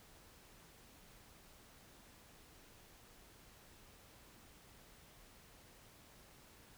silence, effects pink hiss -62 dBFS RMS until 6.77 s

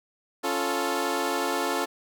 15% pulse chord, Db augmented, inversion none, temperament equal, 277.2 / 349.2 / 440 Hz, Db4 / F4 / A4, 0 / 0 / 0 cents, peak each -24 / -23 / -23 dBFS, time 0.43-1.86 s, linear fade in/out 20 ms, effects none

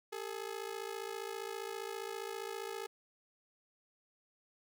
sawtooth ring-modulated tone, 424 Hz, G#4, 36 cents sharp, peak -33 dBFS, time 0.12-2.87 s, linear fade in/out 10 ms, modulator 27.5 Hz, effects none

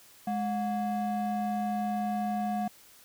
triangle ring-modulated tone, 466.2 Hz, A#4, in tune, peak -23 dBFS, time 0.27-2.68 s, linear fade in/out 5 ms, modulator 257 Hz, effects white hiss -56 dBFS RMS until 3.04 s

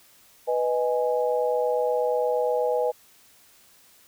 sine chord, G# minor, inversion first, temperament equal, 493.9 / 622.3 / 830.6 Hz, B4 / D#5 / G#5, 0 / 0 / 0 cents, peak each -23 / -27 / -29 dBFS, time 0.47-2.92 s, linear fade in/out 20 ms, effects white hiss -56 dBFS RMS until 4.07 s

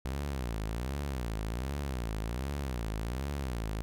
sawtooth tone with vibrato, 61.74 Hz, B1, in tune, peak -29 dBFS, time 0.05-3.82 s, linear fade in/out 0 ms, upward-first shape sine, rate 1.3 Hz, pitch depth 260 cents each way, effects none

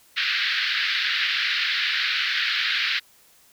pink band-pass noise, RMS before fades -24 dBFS, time 0.16-3 s, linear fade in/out 20 ms, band 1500 to 4500 Hz, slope 48 dB/octave, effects white hiss -56 dBFS RMS until 3.52 s

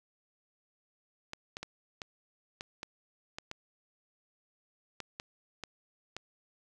clicks, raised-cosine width 0.2 ms, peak -22 dBFS, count 12, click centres 1.334 / 1.569 / 1.63 / 2.018 / 2.609 / 2.831 / 3.385 / 3.514 / 5.003 / 5.199 / 5.637 / 6.166 s, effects none

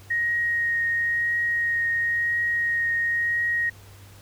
sine tone with vibrato, 1874 Hz, A#6, 9 cents sharp, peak -21 dBFS, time 0.1-3.7 s, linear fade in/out 10 ms, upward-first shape triangle, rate 0.97 Hz, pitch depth 13 cents each way, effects added 98 Hz sine -46 dBFS peak until 4.21 s + pink hiss -51 dBFS RMS until 4.21 s

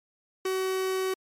45% pulse tone, 377.3 Hz, F#4, 34 cents sharp, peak -26 dBFS, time 0.45-1.14 s, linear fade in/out 5 ms, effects MP3 64 kbps

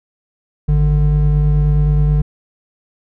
triangle tone pair together, 52.63 / 148.5 Hz, G#1 / D3, +24 / +20 cents, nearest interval octave + tritone, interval 1796 cents, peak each -11 dBFS, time 0.68-2.22 s, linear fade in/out 10 ms, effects none

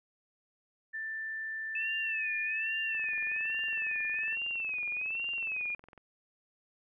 sine tone, 1773 Hz, A6, 13 cents sharp, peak -35 dBFS, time 0.93-4.36 s, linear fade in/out 20 ms
sine tone with vibrato, 2600 Hz, E7, 24 cents flat, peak -32 dBFS, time 1.75-5.75 s, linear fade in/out 5 ms, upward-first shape sine, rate 1.2 Hz, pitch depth 120 cents each way
click train, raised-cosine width 0.5 ms, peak -37 dBFS, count 67, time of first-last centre 2.95-5.978 s, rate 21.8 Hz
effects none

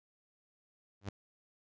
sawtooth tone with exponential growth, 99.4 Hz, G2, 25 cents sharp, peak -31 dBFS, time 1.01-1.09 s, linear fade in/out 5 ms, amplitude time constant 17 ms, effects resampled to 16000 Hz

